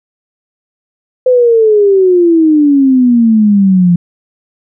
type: exponential sweep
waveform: sine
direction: down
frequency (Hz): 514 to 171.4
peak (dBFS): -4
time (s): 1.26-3.96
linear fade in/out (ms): 5
effects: none